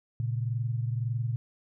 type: tone pair together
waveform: sine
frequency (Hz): 115.46 / 137.3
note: A#2 / C#3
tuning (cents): -16 / -16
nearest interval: minor third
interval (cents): 300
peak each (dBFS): -28 / -34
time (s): 0.2-1.36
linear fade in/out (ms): 0
effects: none